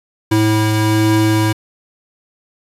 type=tone pair together; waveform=square; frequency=108.6 / 324.6 Hz; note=A2 / E4; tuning=-22 / -27 cents; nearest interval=octave + perfect fifth; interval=1895 cents; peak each=-15 dBFS; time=0.31-1.53 s; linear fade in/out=10 ms; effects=resampled to 32000 Hz